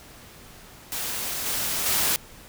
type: noise with level steps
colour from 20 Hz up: white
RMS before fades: -30 / -27 / -23 dBFS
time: 0.92-2.16 s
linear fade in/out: 0 ms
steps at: 1.46 / 1.86 s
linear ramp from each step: 2 ms
effects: pink hiss -47 dBFS RMS until 2.48 s